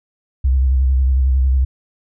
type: tone with vibrato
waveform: sine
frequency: 65.6 Hz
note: C2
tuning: 5 cents sharp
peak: -10 dBFS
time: 0.44-1.65 s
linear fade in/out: 10 ms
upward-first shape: square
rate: 11 Hz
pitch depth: 45 cents each way
effects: tanh soft clip ceiling -7 dBFS